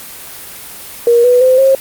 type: tone with pitch steps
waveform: sine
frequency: 473.1 / 493.2 / 514.1 / 536 Hz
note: A#4 / B4 / C5 / C5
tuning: +26 / -2 / -31 / +42 cents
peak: -5 dBFS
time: 1.07-1.75 s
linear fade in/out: 2 ms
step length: 170 ms
effects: white hiss -30 dBFS RMS until 1.8 s + Opus 32 kbps